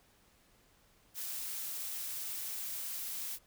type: noise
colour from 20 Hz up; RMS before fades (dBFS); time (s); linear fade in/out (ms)
blue; -40; 1.14-3.39; 50
effects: pink hiss -67 dBFS RMS until 3.46 s